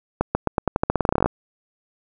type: accelerating click train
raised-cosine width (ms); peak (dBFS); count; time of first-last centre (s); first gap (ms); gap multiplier
1; -4; 19; 0.21-1.26; 140; 0.88
effects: none